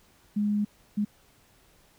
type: tone bursts at uneven times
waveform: sine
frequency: 207.5 Hz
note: G#3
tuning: 1 cent flat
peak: -23 dBFS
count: 2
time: 0.36-0.65 / 0.97-1.05 s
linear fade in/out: 10 ms
effects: pink hiss -61 dBFS RMS until 1.98 s